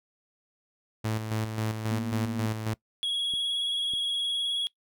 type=tone with tremolo; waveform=sawtooth; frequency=109.7 Hz; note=A2; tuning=5 cents flat; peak=-23 dBFS; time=1.04-2.74 s; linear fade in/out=10 ms; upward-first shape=square; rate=3.7 Hz; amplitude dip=50%
type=tone; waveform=sine; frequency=233.1 Hz; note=A#3; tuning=in tune; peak=-31 dBFS; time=1.91-2.46 s; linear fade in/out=2 ms
type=click train; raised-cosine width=3 ms; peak=-33 dBFS; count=4; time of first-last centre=2.14-3.936 s; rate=1.67 Hz
type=tone with vibrato; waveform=triangle; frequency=3322 Hz; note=G#7; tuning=in tune; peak=-25 dBFS; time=3.03-4.67 s; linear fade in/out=0 ms; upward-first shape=sine; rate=19 Hz; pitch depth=28 cents each way
effects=noise-tail reverb RT60 0.1 s tail -21 dB re dry